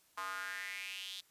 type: tone with high-pass filter sweep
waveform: square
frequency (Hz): 95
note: F#2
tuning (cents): +46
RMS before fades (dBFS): -43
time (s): 0.17-1.21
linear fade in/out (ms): 10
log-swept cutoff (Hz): 1100 to 3700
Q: 4.7
effects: white hiss -69 dBFS RMS until 1.3 s + resampled to 32000 Hz